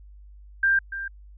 sine tone with echo, 1586 Hz, G6, 20 cents sharp, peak -17 dBFS, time 0.63-0.79 s, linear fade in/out 5 ms, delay 290 ms, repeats 1, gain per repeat -12 dB, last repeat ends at 1.08 s, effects added 50 Hz sine -44 dBFS peak until 1.37 s

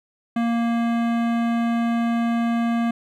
sine tone with hard clipping, 233.1 Hz, A#3, in tune, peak -21 dBFS, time 0.36-2.91 s, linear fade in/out 5 ms, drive 17 dB, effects none

